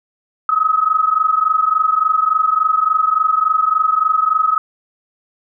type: tone pair together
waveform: sine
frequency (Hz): 1261 / 1284.5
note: D#6 / E6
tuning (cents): +23 / -45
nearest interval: unison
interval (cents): 32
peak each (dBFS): -15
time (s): 0.49-4.58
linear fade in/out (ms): 2
effects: none